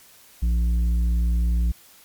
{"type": "tone with tanh clipping", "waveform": "triangle", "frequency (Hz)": 58.27, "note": "A#1", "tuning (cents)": 0, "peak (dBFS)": -19, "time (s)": [0.42, 1.72], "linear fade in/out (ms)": 10, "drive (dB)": 11, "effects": ["white hiss -51 dBFS RMS until 2.04 s", "MP3 96 kbps"]}